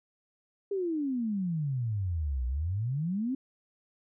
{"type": "exponential two-way sweep", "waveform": "sine", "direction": "down then up", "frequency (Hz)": [408.8, 59.8, 274.8], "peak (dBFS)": -28, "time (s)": [0.71, 3.35], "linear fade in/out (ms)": 5, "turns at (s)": 2.46, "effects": []}